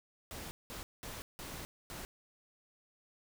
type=noise bursts at uneven times; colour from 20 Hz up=pink; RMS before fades=-45 dBFS; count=5; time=0.31-0.51 / 0.7-0.83 / 1.03-1.22 / 1.39-1.65 / 1.9-2.05 s; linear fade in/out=0 ms; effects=none